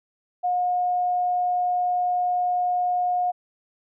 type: tone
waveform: sine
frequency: 719 Hz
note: F#5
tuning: 50 cents flat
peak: -20 dBFS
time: 0.43-3.32 s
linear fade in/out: 20 ms
effects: none